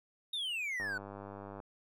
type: exponential sweep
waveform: triangle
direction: down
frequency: 3753 to 1457 Hz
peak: -33 dBFS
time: 0.33-0.98 s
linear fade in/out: 5 ms
type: click train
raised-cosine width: 1 ms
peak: -32 dBFS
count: 81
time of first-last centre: 0.8-1.602 s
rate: 99.8 Hz
effects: none